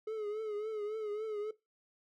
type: tone with vibrato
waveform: triangle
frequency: 427.1 Hz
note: G#4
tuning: 48 cents sharp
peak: -33 dBFS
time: 0.07-1.51 s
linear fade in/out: 5 ms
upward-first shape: triangle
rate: 3.6 Hz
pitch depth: 74 cents each way
effects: noise-tail reverb RT60 0.2 s tail -18 dB re dry